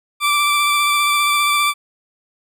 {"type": "tone with vibrato", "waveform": "20% pulse", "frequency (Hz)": 1170, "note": "D6", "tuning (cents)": -7, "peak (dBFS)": -9, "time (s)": [0.2, 1.74], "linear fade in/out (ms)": 50, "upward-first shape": "square", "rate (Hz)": 15, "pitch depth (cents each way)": 12, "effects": []}